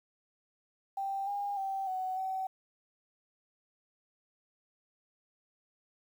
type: tone with pitch steps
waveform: sine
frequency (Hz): 784 / 809 / 777 / 748 / 760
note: G5 / G#5 / G5 / F#5 / F#5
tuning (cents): 0 / -46 / -16 / +19 / +46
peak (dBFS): -32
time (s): 0.97-2.47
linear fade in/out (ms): 5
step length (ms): 300
effects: 10-bit